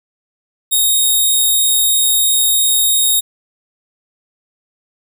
5% pulse tone, 3729 Hz, A#7, in tune, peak -3 dBFS, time 0.71-3.21 s, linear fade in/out 20 ms, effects none

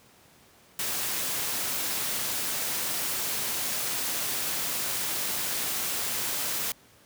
white noise, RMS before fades -30 dBFS, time 0.79-6.72 s, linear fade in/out 2 ms, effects pink hiss -57 dBFS RMS until 7.05 s + high-pass 80 Hz 12 dB/octave

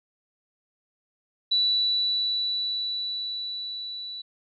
sine tone with level ramp, 3951 Hz, B7, in tune, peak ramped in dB -19 to -34 dBFS, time 1.51-4.22 s, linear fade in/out 10 ms, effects none

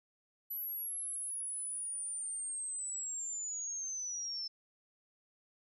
sine linear sweep, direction down, 11870 to 5274 Hz, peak -37 dBFS, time 0.5-4.48 s, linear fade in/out 10 ms, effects none

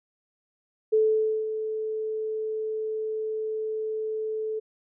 sine tone with ADSR envelope, 435.8 Hz, A4, 17 cents flat, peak -17 dBFS, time 0.92-4.6 s, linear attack 16 ms, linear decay 520 ms, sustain -10 dB, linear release 16 ms, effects none

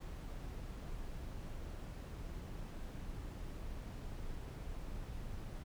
brown noise, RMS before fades -45 dBFS, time 0-5.64 s, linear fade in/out 20 ms, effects none

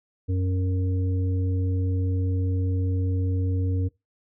harmonic tone, 92.5 Hz, F#2, in tune, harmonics 1 / 3 / 5, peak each -22 / -32 / -36 dBFS, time 0.28-3.89 s, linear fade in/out 20 ms, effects noise-tail reverb RT60 0.2 s tail -20 dB re dry

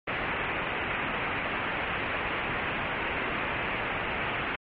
white low-pass noise, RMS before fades -31 dBFS, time 0.07-4.56 s, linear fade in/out 10 ms, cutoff 2700 Hz, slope 48 dB/octave, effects MP3 32 kbps

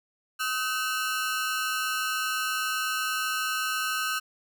sawtooth ring-modulated tone, 1396.9 Hz, F6, in tune, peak -20 dBFS, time 0.39-4.2 s, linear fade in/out 20 ms, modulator 126 Hz, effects none

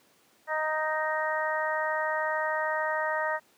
harmonic tone, 311.1 Hz, D#4, in tune, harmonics 2 / 3 / 4 / 5 / 6, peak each -31 / -32 / -35 / -36 / -32 dBFS, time 0.47-3.4 s, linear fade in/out 50 ms, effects pink hiss -63 dBFS RMS until 3.57 s + high-pass 200 Hz 12 dB/octave

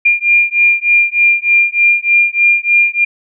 sine beating tone pair, 2399 / 2402.3 Hz, D7 / D7, +36 / +39 cents, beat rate 3.3 Hz, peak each -11 dBFS, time 0.05-3.05 s, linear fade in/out 10 ms, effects none

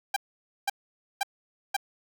sawtooth tone bursts, 792 Hz, G5, 18 cents sharp, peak -20 dBFS, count 4, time 0.14-1.766 s, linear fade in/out 5 ms, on 24 ms, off 510 ms, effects 8-bit

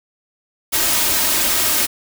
white noise with comb filter, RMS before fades -17 dBFS, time 0.72-1.87 s, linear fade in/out 20 ms, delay 3.2 ms, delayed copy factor +0.5, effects none

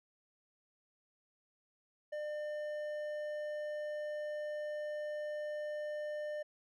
triangle tone with hard clipping, 600 Hz, D5, 37 cents sharp, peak -39 dBFS, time 2.12-6.43 s, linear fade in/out 10 ms, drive 10 dB, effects none

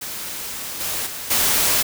white noise with level steps, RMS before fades -30 / -25 / -31 / -18 dBFS, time 0.01-1.83 s, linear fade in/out 10 ms, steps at 0.8 / 1.06 / 1.3 s, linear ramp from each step 10 ms, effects none

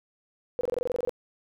sine tone bursts, 493.9 Hz, B4, in tune, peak -24 dBFS, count 12, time 0.59-1.094 s, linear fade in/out 0 ms, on 20 ms, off 24 ms, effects none

